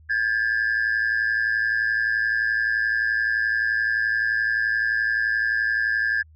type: tone pair together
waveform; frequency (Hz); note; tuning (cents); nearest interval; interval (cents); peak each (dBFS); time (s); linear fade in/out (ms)
sine; 1610 / 1721.6; G6 / A6; +46 / -38; minor second; 116; -21; 0.09-6.23; 20
effects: tanh soft clip ceiling -16 dBFS + added 78 Hz sine -48 dBFS peak until 6.35 s